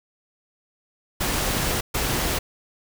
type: noise bursts at uneven times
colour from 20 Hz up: pink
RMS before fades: -24 dBFS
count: 2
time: 1.2-1.81 / 1.94-2.39 s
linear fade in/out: 10 ms
effects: none